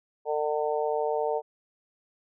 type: harmonic tone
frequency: 150.6 Hz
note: D3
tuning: 44 cents sharp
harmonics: 3 / 4 / 5 / 6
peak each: -28 / -30 / -32 / -34 dBFS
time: 0.25-1.42 s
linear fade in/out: 50 ms
effects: none